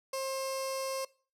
15% pulse tone with notch filter, 533 Hz, C5, 32 cents sharp, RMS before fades -35 dBFS, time 0.13-1.05 s, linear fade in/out 5 ms, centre 1700 Hz, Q 0.76, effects noise-tail reverb RT60 0.4 s tail -22 dB re dry + low-pass 12000 Hz 12 dB/octave

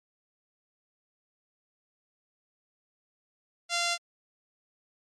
5% pulse tone, 691 Hz, F5, 19 cents flat, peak -14 dBFS, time 3.69-3.98 s, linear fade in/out 50 ms, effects low-pass 7000 Hz 12 dB/octave + MP3 64 kbps

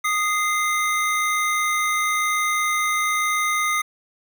square tone pair together, 1237 / 2082 Hz, D#6 / C7, -10 / -9 cents, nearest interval major sixth, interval 901 cents, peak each -23 dBFS, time 0.04-3.82 s, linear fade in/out 10 ms, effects none

